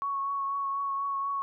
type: tone with vibrato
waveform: sine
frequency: 1108.7 Hz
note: C#6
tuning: in tune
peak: -28 dBFS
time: 0.02-1.42 s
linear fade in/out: 0 ms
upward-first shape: triangle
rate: 4.1 Hz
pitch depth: 20 cents each way
effects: none